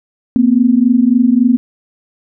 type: tone pair together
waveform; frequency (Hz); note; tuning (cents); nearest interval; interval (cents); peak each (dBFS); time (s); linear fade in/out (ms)
sine; 233.1 / 256.7; A#3 / C4; 0 / -33; major second; 167; -10; 0.36-1.57; 0
effects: none